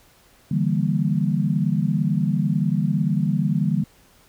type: chord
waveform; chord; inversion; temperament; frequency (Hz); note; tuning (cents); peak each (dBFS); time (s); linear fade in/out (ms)
sine; E half-diminished seventh; third; equal; 146.83 / 164.81 / 196 / 233.1; D3 / E3 / G3 / Bb3; 0 / 0 / 0 / 0; -23 / -23 / -23 / -27; 0.51-3.84; 5
effects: pink hiss -55 dBFS RMS until 4.28 s